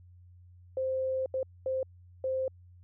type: tone bursts at uneven times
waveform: sine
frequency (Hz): 523.3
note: C5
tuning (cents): 0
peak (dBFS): -28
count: 4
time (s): 0.77-1.26 / 1.34-1.43 / 1.66-1.83 / 2.24-2.48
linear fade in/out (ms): 2
effects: added 89 Hz sine -52 dBFS peak until 2.83 s